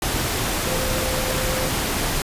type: tone in noise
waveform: sine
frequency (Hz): 518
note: C5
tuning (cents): -17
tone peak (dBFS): -28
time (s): 0.67-1.69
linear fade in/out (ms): 2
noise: pink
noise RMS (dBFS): -23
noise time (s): 0.02-2.22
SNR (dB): -8
effects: resampled to 32000 Hz